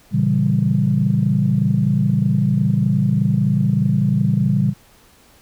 sine chord, A# diminished seventh, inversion none, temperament equal with one note detuned, 116.54 / 139.72 / 164.81 / 196 Hz, A#2 / C#3 / E3 / G3, 0 / +14 / 0 / 0 cents, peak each -20 / -18 / -21 / -18 dBFS, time 0.11-4.74 s, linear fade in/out 50 ms, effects tanh soft clip ceiling -4 dBFS + pink hiss -51 dBFS RMS until 5.41 s

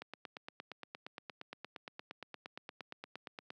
click train, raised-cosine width 0.3 ms, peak -28 dBFS, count 31, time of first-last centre 0.02-3.504 s, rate 8.61 Hz, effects high-pass 200 Hz 12 dB/octave

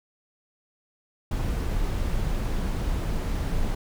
brown noise, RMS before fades -26 dBFS, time 1.31-3.75 s, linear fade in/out 5 ms, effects none

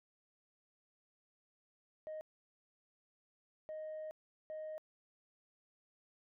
sine tone bursts at uneven times, 622.3 Hz, D#5, in tune, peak -40 dBFS, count 3, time 2.07-2.21 / 3.69-4.11 / 4.5-4.78 s, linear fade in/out 0 ms, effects tanh soft clip ceiling -40 dBFS

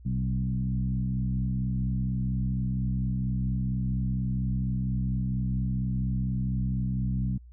sine tone with frequency modulation, 126.2 Hz, B2, 38 cents sharp, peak -25 dBFS, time 0.05-7.38 s, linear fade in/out 10 ms, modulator 64.3 Hz, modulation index 1.2, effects added 60 Hz sine -46 dBFS peak until 7.52 s

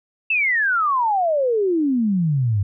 sine exponential sweep, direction down, 2700 to 95.1 Hz, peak -16 dBFS, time 0.3-2.63 s, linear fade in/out 5 ms, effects none

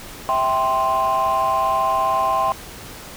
sine chord, C major, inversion first, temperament just, 654.1 / 784.9 / 1046.5 Hz, E5 / G5 / C6, -14 / +2 / 0 cents, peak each -22 / -20 / -17 dBFS, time 0.29-2.52 s, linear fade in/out 0 ms, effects tanh soft clip ceiling -12 dBFS + pink hiss -37 dBFS RMS until 3.16 s

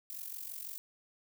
violet noise with amplitude modulation, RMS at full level -40 dBFS, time 0.1-0.78 s, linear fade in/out 0 ms, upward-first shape sine, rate 46 Hz, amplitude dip 75%, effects none

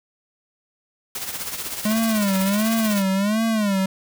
white noise with tremolo, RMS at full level -27 dBFS, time 1.15-3.02 s, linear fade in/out 2 ms, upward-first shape triangle, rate 16 Hz, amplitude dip 65%
square tone with vibrato, 207.7 Hz, G#3, in tune, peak -19 dBFS, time 1.85-3.86 s, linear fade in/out 5 ms, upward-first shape sine, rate 1.4 Hz, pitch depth 150 cents each way
effects none

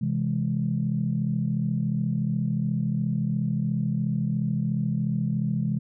sine chord, C augmented, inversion none, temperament equal, 130.81 / 164.81 / 207.7 Hz, C3 / E3 / G#3, 0 / 0 / 0 cents, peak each -27 dBFS, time 0.01-5.79 s, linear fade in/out 10 ms, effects tanh soft clip ceiling -13 dBFS

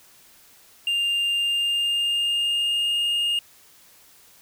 triangle tone with pitch glide, 2800 to 2836 Hz, F7 to F7, +4 to +26 cents, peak -19 dBFS, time 0.87-3.39 s, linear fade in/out 2 ms, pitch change +22 cents, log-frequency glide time 1.35-2.97 s, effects white hiss -53 dBFS RMS until 4.41 s

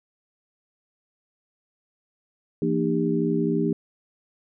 sine tone cluster, 169.2 / 232.6 / 304.3 / 399.7 Hz, E3 / A#3 / D#4 / G4, +45 / -4 / -38 / +34 cents, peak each -26 dBFS, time 2.62-3.73 s, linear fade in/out 2 ms, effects none

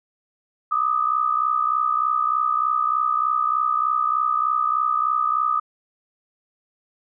sine tone pair together, 1200 / 1263.3 Hz, D6 / D#6, +37 / +26 cents, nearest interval minor second, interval 89 cents, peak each -21 dBFS, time 0.71-5.6 s, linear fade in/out 10 ms, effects none

